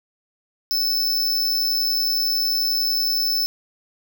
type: tone with amplitude modulation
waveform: square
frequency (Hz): 5270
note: E8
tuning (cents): -1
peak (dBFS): -17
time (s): 0.71-3.46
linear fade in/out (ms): 0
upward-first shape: sine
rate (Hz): 131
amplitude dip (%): 45
effects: none